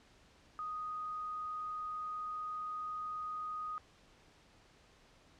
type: tone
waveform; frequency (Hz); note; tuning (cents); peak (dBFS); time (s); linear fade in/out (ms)
sine; 1244.5; D#6; 0; -38; 0.59-3.78; 0
effects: pink hiss -64 dBFS RMS until 5.39 s + low-pass 6000 Hz 12 dB/octave